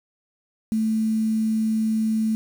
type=tone with quantisation; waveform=sine; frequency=220 Hz; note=A3; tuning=in tune; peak=-19 dBFS; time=0.72-2.35 s; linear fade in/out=0 ms; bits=7; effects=none